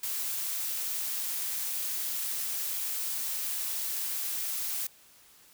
blue noise, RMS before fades -33 dBFS, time 0.03-4.87 s, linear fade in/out 5 ms, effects white hiss -58 dBFS RMS until 5.53 s

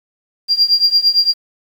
sine tone with tremolo, 4771 Hz, D8, 26 cents sharp, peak -5 dBFS, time 0.48-1.34 s, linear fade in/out 50 ms, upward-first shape triangle, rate 8.8 Hz, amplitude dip 95%, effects tanh soft clip ceiling -3 dBFS + 7-bit

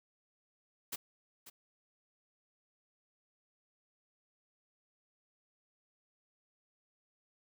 white noise with echo, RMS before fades -39 dBFS, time 0.92-0.96 s, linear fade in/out 10 ms, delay 540 ms, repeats 1, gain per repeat -13 dB, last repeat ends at 1.5 s, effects none

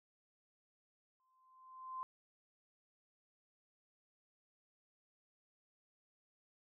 sine tone with exponential growth, 1038 Hz, C6, 14 cents flat, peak -39 dBFS, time 1.2-2.03 s, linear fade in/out 0 ms, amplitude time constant 180 ms, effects none

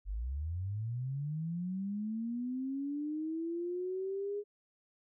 sine linear sweep, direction up, 44.71 to 415.3 Hz, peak -34 dBFS, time 0.05-4.44 s, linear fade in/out 50 ms, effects none

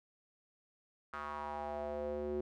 square tone with band-pass filter sweep, 73.8 Hz, D2, 9 cents sharp, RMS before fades -40 dBFS, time 1.13-2.41 s, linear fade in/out 5 ms, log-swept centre 1300 to 370 Hz, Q 4, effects none

